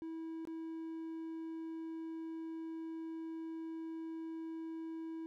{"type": "tone with dropouts", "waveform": "triangle", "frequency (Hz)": 324.9, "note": "E4", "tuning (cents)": -25, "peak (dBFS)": -39, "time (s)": [0.02, 5.26], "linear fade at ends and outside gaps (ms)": 0, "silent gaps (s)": [0.452, 0.473], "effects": []}